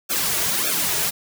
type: noise with flanger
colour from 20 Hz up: white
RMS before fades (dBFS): -22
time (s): 0.09-1.11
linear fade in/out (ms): 20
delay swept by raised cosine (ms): 1 to 3.9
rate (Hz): 1.7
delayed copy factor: -1
effects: none